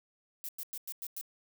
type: noise bursts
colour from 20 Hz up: violet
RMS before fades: -40 dBFS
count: 6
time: 0.44-1.212 s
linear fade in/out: 0 ms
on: 47 ms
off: 98 ms
effects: none